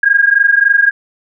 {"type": "tone pair together", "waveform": "sine", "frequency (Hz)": [1616.5, 1640], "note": ["G#6", "G#6"], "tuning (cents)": [-47, -22], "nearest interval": "unison", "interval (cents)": 25, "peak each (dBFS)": -10, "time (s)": [0.03, 0.91], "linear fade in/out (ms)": 5, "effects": []}